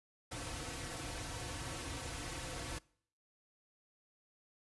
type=noise with comb filter; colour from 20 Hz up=pink; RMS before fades=-43 dBFS; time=0.31-2.79 s; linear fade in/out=10 ms; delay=4.9 ms; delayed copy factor=-0.95; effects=noise-tail reverb RT60 0.6 s tail -24 dB re dry + resampled to 24000 Hz